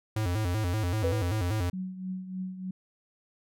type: tone with vibrato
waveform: square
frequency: 98 Hz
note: G2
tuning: in tune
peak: -27 dBFS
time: 0.16-1.7 s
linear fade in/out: 5 ms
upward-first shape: square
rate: 5.2 Hz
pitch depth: 180 cents each way
type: tone with exponential decay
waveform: sine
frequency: 493.9 Hz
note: B4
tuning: in tune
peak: -24 dBFS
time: 1.04-1.5 s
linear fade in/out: 2 ms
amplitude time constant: 100 ms
type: tone with tremolo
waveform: sine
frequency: 186.1 Hz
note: F#3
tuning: 10 cents sharp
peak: -30 dBFS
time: 1.73-2.71 s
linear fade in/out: 5 ms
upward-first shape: triangle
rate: 3.3 Hz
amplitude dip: 70%
effects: none